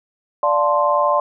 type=chord; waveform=sine; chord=D minor seventh; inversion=none; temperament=equal; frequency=587.3 / 698.5 / 880 / 1046.5 Hz; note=D5 / F5 / A5 / C6; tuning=0 / 0 / 0 / 0 cents; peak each=-18 / -23 / -22 / -17 dBFS; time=0.43-1.2 s; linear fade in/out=2 ms; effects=none